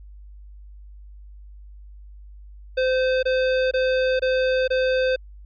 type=tone bursts; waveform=square; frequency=516 Hz; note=C5; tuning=24 cents flat; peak=-19 dBFS; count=5; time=2.77-5.162 s; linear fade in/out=10 ms; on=460 ms; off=23 ms; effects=added 50 Hz sine -40 dBFS peak until 5.45 s + resampled to 11025 Hz